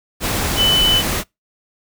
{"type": "tone in noise", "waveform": "sine", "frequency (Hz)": 3002, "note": "F#7", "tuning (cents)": 24, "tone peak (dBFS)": -12, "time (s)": [0.56, 1.03], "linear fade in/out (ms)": 50, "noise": "pink", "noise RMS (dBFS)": -20, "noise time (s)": [0.2, 1.24], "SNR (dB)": 5, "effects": ["noise-tail reverb RT60 0.2 s tail -26 dB re dry"]}